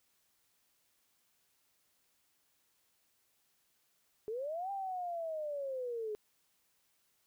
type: linear two-way sweep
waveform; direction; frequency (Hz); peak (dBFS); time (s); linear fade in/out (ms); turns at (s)
sine; up then down; 415.3 to 799 to 415.3; -36; 4.28-6.15; 0; 4.71
effects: white hiss -75 dBFS RMS until 7.26 s